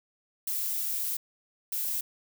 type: noise bursts at uneven times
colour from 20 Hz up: violet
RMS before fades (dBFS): -31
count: 2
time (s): 0.47-1.17 / 1.72-2.01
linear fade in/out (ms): 5
effects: none